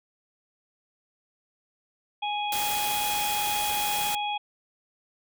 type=harmonic tone; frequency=830.6 Hz; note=G#5; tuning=in tune; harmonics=1 / 3 / 4; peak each=-28 / -35 / -34 dBFS; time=2.22-4.38 s; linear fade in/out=10 ms
type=noise; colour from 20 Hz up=white; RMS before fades=-31 dBFS; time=2.52-4.15 s; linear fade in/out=2 ms
effects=none